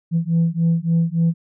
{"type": "beating tone pair", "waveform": "sine", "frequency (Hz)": [164.81, 168.31], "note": ["E3", "E3"], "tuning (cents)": [0, 36], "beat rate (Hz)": 3.5, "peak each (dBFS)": -17, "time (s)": [0.11, 1.34], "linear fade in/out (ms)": 50, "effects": ["tanh soft clip ceiling -11 dBFS"]}